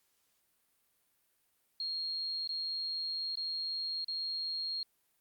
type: tone with dropouts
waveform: sine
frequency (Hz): 4254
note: C8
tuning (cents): +28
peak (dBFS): -34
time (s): 1.8-4.83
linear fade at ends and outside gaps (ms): 2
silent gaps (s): 2.475-2.491 / 3.355-3.372 / 4.045-4.082
effects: white hiss -75 dBFS RMS until 5.2 s + Opus 48 kbps